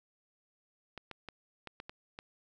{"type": "clicks", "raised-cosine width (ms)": 0.3, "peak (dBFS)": -27, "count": 7, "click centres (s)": [0.977, 1.113, 1.287, 1.673, 1.801, 1.895, 2.189], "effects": []}